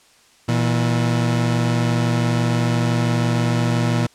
30% pulse tone pair together, 118.96 / 164.9 Hz, A#2 / E3, +36 / +1 cents, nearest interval tritone, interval 565 cents, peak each -15 / -20 dBFS, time 0.48-4.07 s, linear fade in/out 10 ms, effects white hiss -53 dBFS RMS until 4.14 s + low-pass 8000 Hz 12 dB/octave

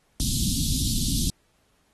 pink band-stop noise, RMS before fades -25 dBFS, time 0.2-1.3 s, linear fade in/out 0 ms, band 280 to 3400 Hz, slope 48 dB/octave, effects pink hiss -67 dBFS RMS until 1.93 s + AAC 32 kbps

